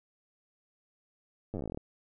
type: slowing click train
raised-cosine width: 2 ms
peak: -24 dBFS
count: 15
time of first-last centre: 1.54-1.774 s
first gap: 9 ms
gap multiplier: 1.09
effects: none